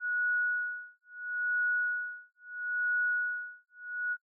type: tone with tremolo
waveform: sine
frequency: 1462 Hz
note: F#6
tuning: 21 cents flat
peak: -26 dBFS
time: 0-4.17 s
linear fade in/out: 50 ms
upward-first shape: sine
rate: 0.75 Hz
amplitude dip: 100%
effects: noise-tail reverb RT60 0.1 s tail -26 dB re dry